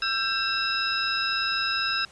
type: tone cluster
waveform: sine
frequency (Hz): 1338 / 1582 / 2689 / 3832 / 5100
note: E6 / G6 / E7 / A#7 / D#8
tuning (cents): +25 / +15 / +34 / +47 / +42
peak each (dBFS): -31 / -29 / -32 / -31 / -29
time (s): 0.02-2.05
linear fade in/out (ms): 2
effects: pink hiss -52 dBFS RMS until 2.11 s + resampled to 22050 Hz